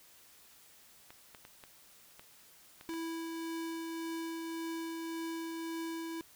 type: clicks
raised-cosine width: 0.3 ms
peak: -34 dBFS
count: 8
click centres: 1.105 / 1.348 / 1.451 / 1.638 / 2.195 / 2.811 / 2.894 / 2.938 s
type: tone with tremolo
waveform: square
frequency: 328.9 Hz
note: E4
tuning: 4 cents flat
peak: -37 dBFS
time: 2.89-6.21 s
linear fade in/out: 0 ms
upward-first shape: triangle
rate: 1.8 Hz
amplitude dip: 25%
effects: white hiss -60 dBFS RMS until 6.35 s